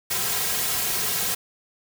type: noise with comb filter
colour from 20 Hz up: white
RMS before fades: -25 dBFS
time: 0.1-1.35 s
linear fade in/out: 10 ms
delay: 3.4 ms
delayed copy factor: -0.75
effects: none